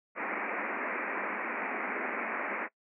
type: band-pass noise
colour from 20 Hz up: white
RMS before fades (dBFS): -35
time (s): 0.15-2.69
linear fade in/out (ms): 50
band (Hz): 200 to 2400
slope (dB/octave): 96
effects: noise-tail reverb RT60 0.1 s tail -22 dB re dry